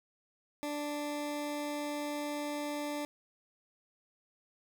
20% pulse tone, 293.7 Hz, D4, in tune, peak -30 dBFS, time 0.63-3.05 s, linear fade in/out 0 ms, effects none

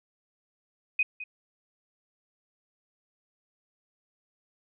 sine tone with echo, 2503 Hz, D#7, 10 cents sharp, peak -21 dBFS, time 0.99-1.03 s, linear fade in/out 5 ms, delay 210 ms, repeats 1, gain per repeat -14 dB, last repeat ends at 1.24 s, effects none

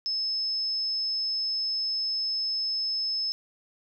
sine tone, 5220 Hz, E8, 18 cents flat, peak -26 dBFS, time 0.06-3.32 s, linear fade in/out 0 ms, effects none

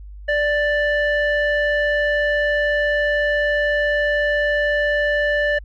square tone with low-pass filter, 588 Hz, D5, 2 cents sharp, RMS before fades -19 dBFS, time 0.28-5.59 s, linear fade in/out 10 ms, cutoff 2100 Hz, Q 7.5, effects added 50 Hz sine -34 dBFS peak until 5.64 s

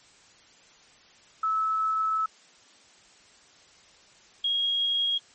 sine tone pair in turn, 1302 / 3281 Hz, E6 / G#7, -22 / -22 cents, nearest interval octave + major third, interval 1600 cents, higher second, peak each -23 dBFS, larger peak neither, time 1.43-2.26 / 4.44-5.18 s, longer first, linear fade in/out 5 ms, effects white hiss -56 dBFS RMS until 5.34 s + MP3 32 kbps

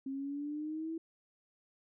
sine exponential sweep, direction up, 266.9 to 329.6 Hz, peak -36 dBFS, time 0.06-0.98 s, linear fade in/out 5 ms, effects none

